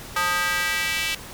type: tone with high-pass filter sweep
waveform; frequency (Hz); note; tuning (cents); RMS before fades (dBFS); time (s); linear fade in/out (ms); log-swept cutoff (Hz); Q
square; 177.4; F3; +27; -24; 0.16-1.15; 5; 1200 to 2600; 2.2
effects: pink hiss -39 dBFS RMS until 1.33 s